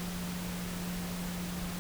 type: tone in noise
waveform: sine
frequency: 177.7 Hz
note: F3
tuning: 30 cents sharp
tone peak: -36 dBFS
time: 0-1.79 s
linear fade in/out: 0 ms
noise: pink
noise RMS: -41 dBFS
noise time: 0-1.79 s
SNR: +2 dB
effects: none